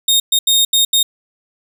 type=tone bursts at uneven times; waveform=sawtooth; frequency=3700 Hz; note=A#7; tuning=14 cents flat; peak=-7 dBFS; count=5; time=0.08-0.2 / 0.32-0.39 / 0.47-0.65 / 0.73-0.85 / 0.93-1.03 s; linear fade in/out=5 ms; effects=none